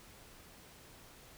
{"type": "silence", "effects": ["pink hiss -57 dBFS RMS until 1.37 s"]}